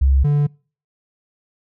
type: tone pair in turn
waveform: sine / triangle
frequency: 67.6 / 145.74 Hz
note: C#2 / D3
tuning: -43 / -13 cents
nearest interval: octave + minor second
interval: 1330 cents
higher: second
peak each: -11 dBFS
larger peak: neither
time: 0.01-0.24 / 0.24-0.47 s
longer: neither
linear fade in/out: 10 ms
effects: noise-tail reverb RT60 0.4 s tail -26 dB re dry